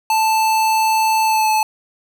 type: tone with pitch glide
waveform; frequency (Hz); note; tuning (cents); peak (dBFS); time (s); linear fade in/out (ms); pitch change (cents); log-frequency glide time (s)
square; 880 to 866.9; A5 to A5; 0 to -26; -14; 0.1-1.63; 2; -26; 1.25-1.49
effects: none